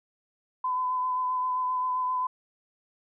sine tone with vibrato, 1011 Hz, B5, 40 cents sharp, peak -25 dBFS, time 0.64-2.27 s, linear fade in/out 5 ms, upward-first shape sine, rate 7.6 Hz, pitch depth 16 cents each way, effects none

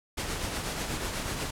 pink noise with tremolo, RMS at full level -31 dBFS, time 0.17-1.51 s, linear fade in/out 10 ms, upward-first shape triangle, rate 8.2 Hz, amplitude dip 45%, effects low-pass 11000 Hz 12 dB/octave

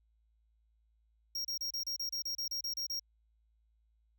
square tone bursts, 5588 Hz, F8, in tune, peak -35 dBFS, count 13, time 1.35-2.996 s, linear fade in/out 5 ms, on 98 ms, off 31 ms, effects added 55 Hz sine -69 dBFS peak until 4.18 s

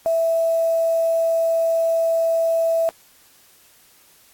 sine tone with quantisation, 659.3 Hz, E5, in tune, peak -16 dBFS, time 0.06-2.89 s, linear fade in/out 0 ms, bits 6, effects white hiss -53 dBFS RMS until 4.33 s + AAC 64 kbps

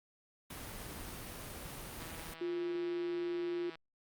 pink noise, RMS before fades -45 dBFS, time 0.5-2.34 s, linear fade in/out 5 ms
click train, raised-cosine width 0.3 ms, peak -34 dBFS, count 287, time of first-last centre 2-3.755 s, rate 163 Hz
sine tone, 349.2 Hz, F4, in tune, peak -34 dBFS, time 2.41-3.7 s, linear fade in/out 5 ms
effects Opus 32 kbps

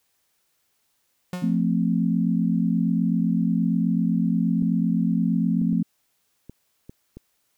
45% pulse tone with exponential decay, 180 Hz, F#3, 47 cents flat, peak -25 dBFS, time 1.33-1.68 s, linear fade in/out 2 ms, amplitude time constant 76 ms
sine chord, F major, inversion none, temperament equal with one note detuned, 174.61 / 222.8 / 261.6 Hz, F3 / A3 / C4, 0 / +22 / 0 cents, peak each -22 / -23 / -26 dBFS, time 1.42-5.83 s, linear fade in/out 10 ms
clicks, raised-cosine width 3 ms, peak -26 dBFS, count 6, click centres 4.624 / 5.617 / 5.729 / 6.496 / 6.895 / 7.17 s
effects white hiss -70 dBFS RMS until 7.57 s

